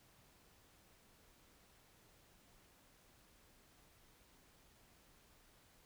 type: silence
effects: pink hiss -68 dBFS RMS until 5.85 s